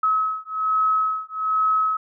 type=beating tone pair; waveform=sine; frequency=1283 / 1284.2 Hz; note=E6 / E6; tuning=-47 / -46 cents; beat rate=1.2 Hz; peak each=-22 dBFS; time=0.03-1.97 s; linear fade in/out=5 ms; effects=none